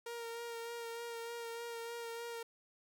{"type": "tone with vibrato", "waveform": "sawtooth", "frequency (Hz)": 466.2, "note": "A#4", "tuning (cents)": 0, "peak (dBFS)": -38, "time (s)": [0.06, 2.43], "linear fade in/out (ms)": 5, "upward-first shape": "sine", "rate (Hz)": 3.3, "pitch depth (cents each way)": 20, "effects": []}